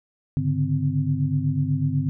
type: tone cluster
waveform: sine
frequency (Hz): 101.8 / 139 / 147.1 / 257.9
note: G#2 / C#3 / D3 / C4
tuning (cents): -34 / +5 / +3 / -25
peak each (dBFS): -29 / -25 / -23 / -28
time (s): 0.37-2.09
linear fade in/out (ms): 0
effects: none